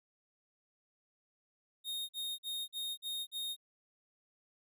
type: tone bursts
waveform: 45% pulse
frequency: 3707 Hz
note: A#7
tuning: 10 cents flat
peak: -37 dBFS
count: 6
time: 1.84-3.565 s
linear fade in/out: 50 ms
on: 250 ms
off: 45 ms
effects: none